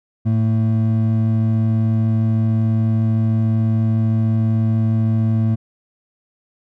triangle tone pair together, 110 / 223.7 Hz, A2 / A3, 0 / +29 cents, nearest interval octave, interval 1229 cents, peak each -13 / -18 dBFS, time 0.25-5.56 s, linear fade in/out 20 ms, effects none

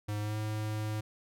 square tone with pitch glide, 104.7 to 107.46 Hz, G#2 to A2, +15 to -40 cents, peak -33 dBFS, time 0.08-1.01 s, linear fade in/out 10 ms, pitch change +45 cents, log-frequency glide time 0.2-0.37 s, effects none

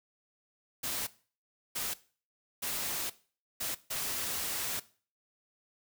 white noise bursts at uneven times, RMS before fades -35 dBFS, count 5, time 0.83-1.07 / 1.75-1.94 / 2.62-3.1 / 3.6-3.75 / 3.9-4.8 s, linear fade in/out 10 ms, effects noise-tail reverb RT60 0.4 s tail -18 dB re dry

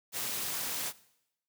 white noise with amplitude modulation, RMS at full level -32 dBFS, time 0.12-0.93 s, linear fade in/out 50 ms, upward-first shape sine, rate 253 Hz, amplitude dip 70%, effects noise-tail reverb RT60 0.8 s tail -19 dB re dry + high-pass 100 Hz 12 dB/octave

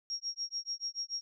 sine tone with tremolo, 5588 Hz, F8, in tune, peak -32 dBFS, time 0.1-1.21 s, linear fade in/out 0 ms, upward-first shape sine, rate 6.9 Hz, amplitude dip 100%, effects none

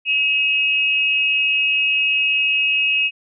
sine tone pair together, 2558 / 2837 Hz, D#7 / F7, +47 / +27 cents, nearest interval major second, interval 180 cents, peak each -16 / -21 dBFS, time 0.05-3.11 s, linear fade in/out 50 ms, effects none

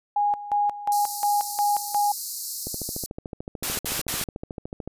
sine tone with tremolo, 823 Hz, G#5, 16 cents flat, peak -19 dBFS, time 0.16-2.12 s, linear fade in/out 5 ms, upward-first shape square, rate 2.8 Hz, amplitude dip 80%
white high-pass noise, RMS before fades -31 dBFS, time 0.92-3.06 s, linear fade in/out 0 ms, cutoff 4200 Hz, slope 96 dB/octave
click train, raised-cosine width 2 ms, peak -20 dBFS, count 31, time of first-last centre 2.67-4.876 s, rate 13.6 Hz
white noise bursts, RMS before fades -27 dBFS, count 3, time 3.63-4.24 s, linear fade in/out 2 ms, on 160 ms, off 65 ms
effects resampled to 32000 Hz

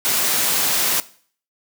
white noise, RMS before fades -19 dBFS, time 0.05-1 s, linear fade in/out 0 ms, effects noise-tail reverb RT60 0.5 s tail -18 dB re dry + high-pass 150 Hz 12 dB/octave

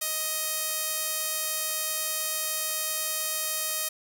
sawtooth tone with band-pass filter, 627 Hz, D#5, 13 cents sharp, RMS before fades -30 dBFS, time 0.01-3.89 s, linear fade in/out 10 ms, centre 12000 Hz, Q 0.93, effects none

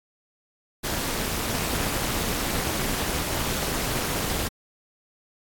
pink noise with amplitude modulation, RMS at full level -24 dBFS, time 0.83-4.49 s, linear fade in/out 20 ms, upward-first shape sine, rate 243 Hz, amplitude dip 75%, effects AAC 64 kbps

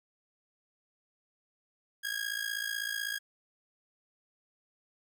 sawtooth tone with amplitude modulation, 1639 Hz, G#6, 23 cents flat, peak -26 dBFS, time 2.03-3.19 s, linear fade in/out 20 ms, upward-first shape sine, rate 56 Hz, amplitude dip 80%, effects none

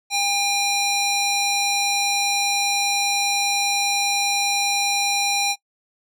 square tone with band-pass filter, 805 Hz, G5, 46 cents sharp, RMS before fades -21 dBFS, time 0.1-5.56 s, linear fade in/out 50 ms, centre 4900 Hz, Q 0.87, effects noise-tail reverb RT60 0.1 s tail -23 dB re dry

